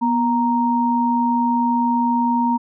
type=tone pair together; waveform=sine; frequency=242.6 / 932.3 Hz; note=B3 / A#5; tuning=-31 / 0 cents; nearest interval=octave + major seventh; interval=2331 cents; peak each=-18 dBFS; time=0.01-2.58 s; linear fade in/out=20 ms; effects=none